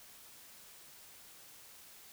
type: silence
effects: white hiss -56 dBFS RMS until 2.12 s